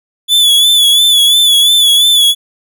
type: tone with vibrato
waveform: 45% pulse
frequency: 3440 Hz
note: A7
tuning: 40 cents flat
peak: -5 dBFS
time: 0.28-2.35 s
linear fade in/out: 50 ms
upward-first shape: sine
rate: 2.9 Hz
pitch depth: 52 cents each way
effects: none